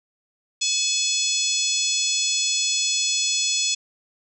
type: harmonic tone with a mistuned harmonic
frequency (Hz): 854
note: G#5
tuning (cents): +48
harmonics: 3 / 4 / 5 / 6 / 7 / 8 / 9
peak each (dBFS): -29 / -26 / -29 / -28 / -29 / -27 / -29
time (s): 0.61-3.75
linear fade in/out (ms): 10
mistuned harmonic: 9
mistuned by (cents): +28
effects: none